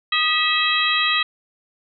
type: harmonic tone with a mistuned harmonic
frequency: 648 Hz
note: E5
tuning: 30 cents flat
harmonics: 2 / 3 / 4 / 5 / 6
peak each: -23 / -23 / -23 / -23 / -23 dBFS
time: 0.12-1.23 s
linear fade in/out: 5 ms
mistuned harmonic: 2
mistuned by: -79 cents
effects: none